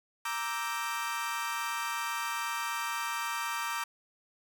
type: chord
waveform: 30% pulse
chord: E half-diminished seventh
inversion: second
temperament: equal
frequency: 932.3 / 1174.7 / 1318.5 / 1568 Hz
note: Bb5 / D6 / E6 / G6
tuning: 0 / 0 / 0 / 0 cents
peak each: -34 / -34 / -37 / -37 dBFS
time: 0.25-3.84 s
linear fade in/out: 5 ms
effects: none